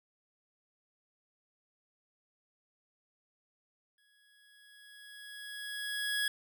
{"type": "tone with exponential growth", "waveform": "25% pulse", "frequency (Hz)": 1670, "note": "G#6", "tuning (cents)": 9, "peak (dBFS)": -25, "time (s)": [3.98, 6.28], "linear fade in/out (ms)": 2, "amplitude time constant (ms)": 500, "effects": []}